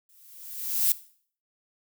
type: noise with exponential growth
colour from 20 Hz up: violet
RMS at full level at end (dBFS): -20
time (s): 0.09-0.92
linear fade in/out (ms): 1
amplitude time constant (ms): 180
effects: noise-tail reverb RT60 0.5 s tail -17 dB re dry